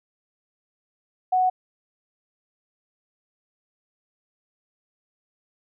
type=tone; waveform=sine; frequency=740 Hz; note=F#5; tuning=in tune; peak=-17 dBFS; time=1.32-1.5 s; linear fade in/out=10 ms; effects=none